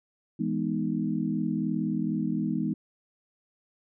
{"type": "chord", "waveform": "sine", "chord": "E major seventh", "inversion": "none", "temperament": "equal", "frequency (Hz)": [164.81, 207.7, 246.9, 311.1], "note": ["E3", "G#3", "B3", "D#4"], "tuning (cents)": [0, 0, 0, 0], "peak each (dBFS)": [-32, -30, -31, -32], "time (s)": [0.39, 2.74], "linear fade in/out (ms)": 10, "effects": []}